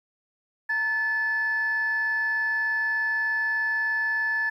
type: tone pair together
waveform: sine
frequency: 920 / 1736.7 Hz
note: A#5 / A6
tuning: -23 / -23 cents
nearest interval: major seventh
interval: 1100 cents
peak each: -34 / -22 dBFS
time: 0.69-4.5 s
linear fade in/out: 10 ms
effects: tanh soft clip ceiling -18 dBFS + 10-bit